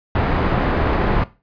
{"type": "low-pass noise", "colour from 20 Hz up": "pink", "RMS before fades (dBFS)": -18, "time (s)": [0.15, 1.24], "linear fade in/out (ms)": 5, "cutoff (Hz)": 1500, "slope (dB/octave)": 12, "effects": ["noise-tail reverb RT60 0.3 s tail -18 dB re dry", "resampled to 11025 Hz"]}